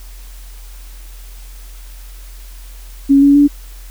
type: tone with pitch steps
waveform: sine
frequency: 277.2 / 282.5 / 288 Hz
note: C#4 / C#4 / D4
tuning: 0 / +33 / -34 cents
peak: -5 dBFS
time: 3.09-3.48 s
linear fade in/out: 20 ms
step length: 130 ms
effects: added 43 Hz sine -31 dBFS peak until 3.9 s + white hiss -43 dBFS RMS until 3.9 s

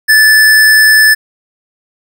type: tone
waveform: square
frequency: 1745 Hz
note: A6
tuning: 15 cents flat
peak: -4 dBFS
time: 0.08-1.15 s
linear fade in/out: 20 ms
effects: none

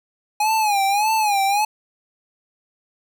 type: tone with vibrato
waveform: square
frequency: 830.6 Hz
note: G#5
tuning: in tune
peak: -17 dBFS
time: 0.4-1.65 s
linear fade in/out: 5 ms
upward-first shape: sine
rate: 1.7 Hz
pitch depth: 110 cents each way
effects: none

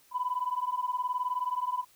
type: beating tone pair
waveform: sine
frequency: 987.8 / 1006.8 Hz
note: B5 / B5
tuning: 0 / +33 cents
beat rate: 19 Hz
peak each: -31 dBFS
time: 0.11-1.85 s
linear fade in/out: 50 ms
effects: tanh soft clip ceiling -21 dBFS + white hiss -62 dBFS RMS until 1.95 s

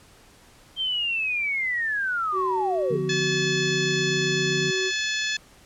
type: linear sweep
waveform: sine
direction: down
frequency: 3178 to 355.6 Hz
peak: -23 dBFS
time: 0.76-3.01 s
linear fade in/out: 50 ms
type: tone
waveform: triangle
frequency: 376.3 Hz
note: F#4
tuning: 29 cents sharp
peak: -24 dBFS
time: 2.32-4.92 s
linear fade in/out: 50 ms
type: chord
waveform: sine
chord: B diminished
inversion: first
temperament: equal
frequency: 146.83 / 174.61 / 246.9 Hz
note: D3 / F3 / B3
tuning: 0 / 0 / 0 cents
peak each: -29 / -31 / -35 dBFS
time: 2.9-4.71 s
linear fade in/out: 10 ms
type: harmonic tone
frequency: 861 Hz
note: A5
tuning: 38 cents flat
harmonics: 2 / 3 / 4 / 5 / 6 / 7 / 8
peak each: -28 / -31 / -30 / -34 / -36 / -38 / -37 dBFS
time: 3.09-5.37 s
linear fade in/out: 5 ms
effects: pink hiss -53 dBFS RMS until 5.65 s + low-pass 11000 Hz 12 dB/octave

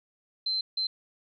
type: tone bursts at uneven times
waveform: sine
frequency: 4100 Hz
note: C8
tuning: 36 cents flat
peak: -26 dBFS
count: 2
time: 0.46-0.61 / 0.77-0.87 s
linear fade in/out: 5 ms
effects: none

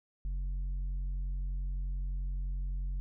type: tone with tanh clipping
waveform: sine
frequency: 45.8 Hz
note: F#1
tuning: 17 cents flat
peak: -33 dBFS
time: 0.25-3 s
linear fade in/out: 0 ms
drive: 5 dB
effects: none

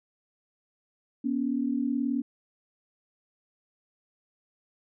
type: tone pair together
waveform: sine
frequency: 242.6 / 281.4 Hz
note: B3 / C#4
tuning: -31 / +26 cents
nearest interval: minor third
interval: 257 cents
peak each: -28 dBFS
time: 1.24-2.22 s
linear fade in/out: 10 ms
effects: none

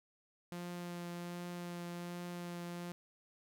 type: tone with vibrato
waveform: sawtooth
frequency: 174.61 Hz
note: F3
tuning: in tune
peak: -38 dBFS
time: 0.52-2.92 s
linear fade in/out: 0 ms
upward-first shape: triangle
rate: 1.3 Hz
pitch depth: 13 cents each way
effects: none

